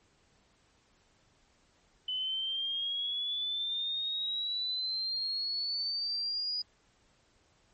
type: exponential sweep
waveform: sine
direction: up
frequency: 3005 to 4936 Hz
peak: -31 dBFS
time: 2.08-6.62 s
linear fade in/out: 5 ms
effects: pink hiss -68 dBFS RMS until 7.73 s + MP3 32 kbps